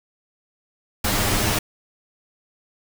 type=noise with comb filter; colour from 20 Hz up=pink; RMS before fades=-21 dBFS; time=1.04-1.59 s; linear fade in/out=5 ms; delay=9.8 ms; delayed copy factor=+0.7; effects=none